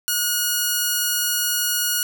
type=tone; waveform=5% pulse; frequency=1447 Hz; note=F#6; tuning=39 cents flat; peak=-8 dBFS; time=0.08-2.03 s; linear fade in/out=0 ms; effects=none